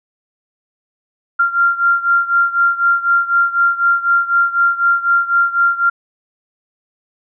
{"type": "beating tone pair", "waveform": "sine", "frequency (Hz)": [1385, 1389], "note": ["F6", "F6"], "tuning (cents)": [-15, -10], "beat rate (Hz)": 4, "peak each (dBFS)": [-13, -16], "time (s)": [1.39, 5.9], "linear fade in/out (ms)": 10, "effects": []}